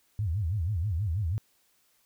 sine tone with vibrato, 92.8 Hz, F#2, 6 cents sharp, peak -26 dBFS, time 0.19-1.38 s, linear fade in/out 0 ms, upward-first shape sine, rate 6.2 Hz, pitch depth 290 cents each way, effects white hiss -68 dBFS RMS until 2.05 s

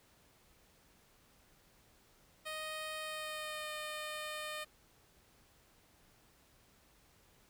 10% pulse tone with pitch glide, 622.3 to 609.8 Hz, D#5 to D#5, 0 to -35 cents, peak -32 dBFS, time 2.45-4.65 s, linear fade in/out 20 ms, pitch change -35 cents, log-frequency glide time 2.99-3.72 s, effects pink hiss -67 dBFS RMS until 7.49 s

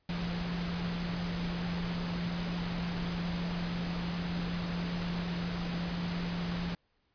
sine tone in noise, 173.1 Hz, F3, 15 cents flat, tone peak -33 dBFS, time 0.09-6.75 s, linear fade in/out 2 ms, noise pink, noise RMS -39 dBFS, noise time 0.09-6.75 s, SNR +3 dB, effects pink hiss -75 dBFS RMS until 7.14 s + resampled to 11025 Hz

